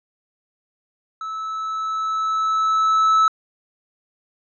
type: tone with level ramp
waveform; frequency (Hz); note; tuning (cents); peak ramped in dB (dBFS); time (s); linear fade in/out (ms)
triangle; 1305; E6; -18; -25 to -10; 1.21-3.28; 2
effects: resampled to 16000 Hz